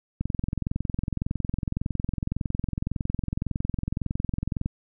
click train, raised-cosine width 5 ms, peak -14 dBFS, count 98, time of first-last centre 0.21-4.66 s, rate 21.8 Hz, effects none

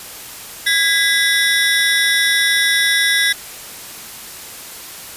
25% pulse ring-modulated tone, 1820 Hz, A#6, 42 cents flat, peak -6 dBFS, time 0.66-3.33 s, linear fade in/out 10 ms, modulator 173 Hz, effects white hiss -33 dBFS RMS until 5.16 s + resampled to 32000 Hz

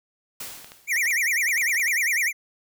white noise with exponential decay, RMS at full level -33 dBFS, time 0.4-1.14 s, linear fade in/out 5 ms, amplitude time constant 160 ms
clicks, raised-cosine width 0.2 ms, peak -24 dBFS, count 12, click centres 0.645 / 0.719 / 0.963 / 1.055 / 1.107 / 1.491 / 1.578 / 1.617 / 1.694 / 1.747 / 1.798 / 1.882 s
square tone with vibrato, 2093 Hz, C7, in tune, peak -21 dBFS, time 0.87-2.33 s, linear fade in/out 50 ms, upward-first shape sine, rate 10 Hz, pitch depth 240 cents each way
effects none

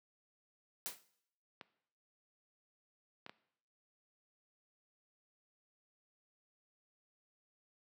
white noise with exponential decay, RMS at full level -38 dBFS, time 0.86-1.04 s, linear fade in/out 0 ms, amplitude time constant 37 ms
clicks, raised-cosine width 0.3 ms, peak -31 dBFS, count 3, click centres 1.612 / 3.264 / 3.295 s
effects noise-tail reverb RT60 0.7 s tail -18 dB re dry + high-pass 150 Hz 12 dB/octave

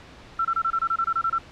sine tone bursts, 1344 Hz, E6, 33 cents sharp, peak -20 dBFS, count 12, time 0.39-1.384 s, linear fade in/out 5 ms, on 59 ms, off 26 ms, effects pink hiss -46 dBFS RMS until 1.51 s + low-pass 4000 Hz 12 dB/octave

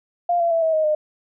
sine tone with pitch steps, 698.5 / 679.8 / 661.6 / 643.9 / 626.6 / 609.8 Hz, F5 / F5 / E5 / E5 / D#5 / D#5, 0 / -47 / +6 / -41 / +12 / -35 cents, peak -16 dBFS, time 0.29-0.95 s, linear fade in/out 5 ms, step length 110 ms, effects none

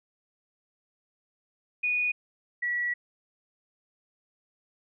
sine tone pair in turn, 2466 / 1936.5 Hz, D#7 / B6, -16 / -35 cents, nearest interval major third, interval 419 cents, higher first, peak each -24 / -26 dBFS, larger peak first, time 1.83-2.12 / 2.62-2.94 s, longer second, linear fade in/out 10 ms, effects none

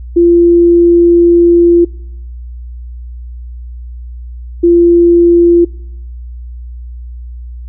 sine tone bursts at uneven times, 343.7 Hz, F4, 28 cents flat, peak -3 dBFS, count 2, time 0.16-1.85 / 4.63-5.65 s, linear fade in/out 10 ms, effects noise-tail reverb RT60 0.8 s tail -24 dB re dry + added 60 Hz sine -23 dBFS peak until 7.68 s

